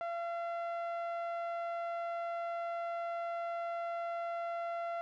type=tone with low-pass filter; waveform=sawtooth; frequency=682 Hz; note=F5; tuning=41 cents flat; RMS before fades=-38 dBFS; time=0.01-5.01 s; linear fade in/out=0 ms; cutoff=1400 Hz; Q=0.8; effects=none